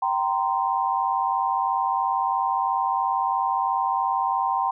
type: tone cluster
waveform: sine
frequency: 774 / 937 / 1037 Hz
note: G5 / A#5 / C6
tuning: -22 / +9 / -16 cents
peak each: -25 dBFS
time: 0.02-4.71 s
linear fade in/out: 5 ms
effects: none